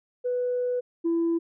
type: tone pair in turn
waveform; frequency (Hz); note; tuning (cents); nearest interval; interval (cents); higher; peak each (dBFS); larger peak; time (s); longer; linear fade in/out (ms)
sine; 494.4 / 334.5; B4 / E4; +2 / +25; perfect fifth; 677; first; -23 / -20; second; 0.24-0.81 / 1.04-1.39; first; 20
effects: tanh soft clip ceiling -19 dBFS